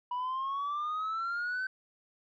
sine exponential sweep, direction up, 975 to 1540 Hz, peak -29 dBFS, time 0.11-1.67 s, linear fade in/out 5 ms, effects tanh soft clip ceiling -30 dBFS

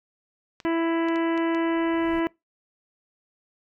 clicks, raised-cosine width 0.2 ms, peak -24 dBFS, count 5, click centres 0.602 / 1.086 / 1.159 / 1.377 / 1.548 s
harmonic tone, 331.2 Hz, E4, 8 cents sharp, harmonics 1 / 2 / 3 / 4 / 5 / 6 / 7 / 8 / 9, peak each -22 / -31 / -32 / -40 / -37 / -37 / -43 / -46 / -45 dBFS, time 0.65-2.27 s, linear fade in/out 0 ms
brown noise with exponential growth, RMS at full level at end -40 dBFS, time 1.32-2.2 s, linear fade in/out 5 ms, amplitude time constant 190 ms
effects noise-tail reverb RT60 0.2 s tail -24 dB re dry

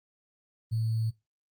sine tone with sample-and-hold, 112.2 Hz, A2, 34 cents sharp, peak -26 dBFS, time 0.71-1.11 s, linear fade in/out 20 ms, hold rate 4410 Hz, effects noise-tail reverb RT60 0.2 s tail -20 dB re dry + Opus 32 kbps

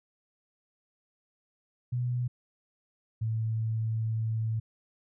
sine tone pair in turn, 123 / 111.46 Hz, B2 / A2, -7 / +23 cents, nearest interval major second, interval 170 cents, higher first, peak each -27 dBFS, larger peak neither, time 1.92-2.28 / 3.21-4.6 s, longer second, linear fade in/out 10 ms, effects none

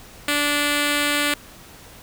5% pulse tone with notch filter, 291.6 Hz, D4, 12 cents flat, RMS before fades -21 dBFS, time 0.28-1.34 s, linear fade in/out 2 ms, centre 800 Hz, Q 1.8, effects pink hiss -44 dBFS RMS until 2.02 s

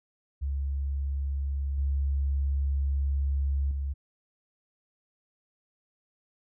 sine tone with level steps, 69.3 Hz, C#2, in tune, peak -27 / -24 / -28 dBFS, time 0.41-3.94 s, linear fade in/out 20 ms, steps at 1.78 / 3.71 s, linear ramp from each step 2 ms, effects none

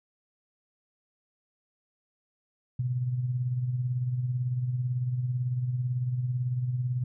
sine tone with tremolo, 124.9 Hz, B2, 20 cents sharp, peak -24 dBFS, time 2.79-7.04 s, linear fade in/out 5 ms, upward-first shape sine, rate 18 Hz, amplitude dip 50%, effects none

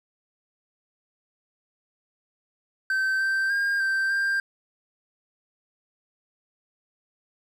triangle tone with pitch steps, 1547 / 1562 / 1611 / 1565 / 1589 Hz, G6 / G6 / G6 / G6 / G6, -23 / -7 / +47 / -3 / +23 cents, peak -20 dBFS, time 2.9-4.4 s, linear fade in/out 2 ms, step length 300 ms, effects none

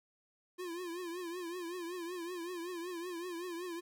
square tone with vibrato, 349.2 Hz, F4, in tune, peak -40 dBFS, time 0.58-3.81 s, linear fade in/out 20 ms, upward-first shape triangle, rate 5.3 Hz, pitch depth 110 cents each way, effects 12-bit

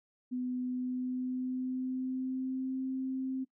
sine tone with pitch glide, 250.9 to 262.2 Hz, B3 to C4, +28 to +4 cents, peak -32 dBFS, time 0.31-3.45 s, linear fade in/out 20 ms, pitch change +76 cents, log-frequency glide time 0.6-2.83 s, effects noise-tail reverb RT60 0.1 s tail -20 dB re dry

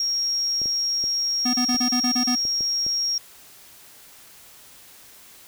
sine tone, 5588 Hz, F8, in tune, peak -21 dBFS, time 0-3.18 s, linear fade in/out 2 ms
clicks, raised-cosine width 2 ms, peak -25 dBFS, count 7, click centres 0.617 / 0.658 / 1.04 / 1.746 / 2.452 / 2.608 / 2.865 s
square tone bursts, 248.3 Hz, B3, 9 cents sharp, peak -22 dBFS, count 8, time 1.45-2.355 s, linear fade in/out 10 ms, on 86 ms, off 31 ms
effects white hiss -48 dBFS RMS until 5.47 s

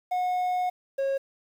triangle tone pair in turn, 727 / 544.6 Hz, F#5 / C#5, -31 / -31 cents, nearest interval perfect fourth, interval 500 cents, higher first, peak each -22 dBFS, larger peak neither, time 0.11-0.7 / 0.98-1.18 s, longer first, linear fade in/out 10 ms, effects 9-bit

